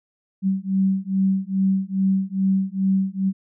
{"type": "beating tone pair", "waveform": "sine", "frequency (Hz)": [190.9, 193.3], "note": ["G3", "G3"], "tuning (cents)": [-46, -24], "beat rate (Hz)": 2.4, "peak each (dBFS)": -21, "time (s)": [0.42, 3.33], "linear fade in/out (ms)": 50, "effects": []}